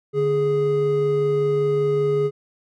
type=tone pair together; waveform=triangle; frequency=146.83 / 415.3 Hz; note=D3 / G#4; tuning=0 / 0 cents; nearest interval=octave + tritone; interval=1800 cents; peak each=-23 / -16 dBFS; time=0.13-2.31 s; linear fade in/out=50 ms; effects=none